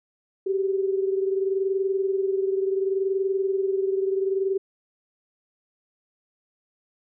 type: tone pair together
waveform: sine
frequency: 384.5 / 405.2 Hz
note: G4 / G#4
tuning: -33 / -43 cents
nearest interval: minor second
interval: 90 cents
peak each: -22 / -29 dBFS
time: 0.46-4.58 s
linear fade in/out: 10 ms
effects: none